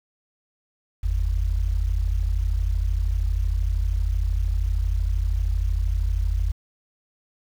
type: tone pair together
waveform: sine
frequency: 47.32 / 80.2 Hz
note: F#1 / E2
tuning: +40 / -47 cents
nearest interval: major sixth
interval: 913 cents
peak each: -21 / -25 dBFS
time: 1.03-6.52 s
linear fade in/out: 10 ms
effects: 8-bit